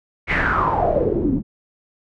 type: noise with low-pass filter sweep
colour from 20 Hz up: pink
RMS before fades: -19 dBFS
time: 0.27-1.43 s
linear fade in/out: 50 ms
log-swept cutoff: 2300 to 220 Hz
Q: 7.2
effects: none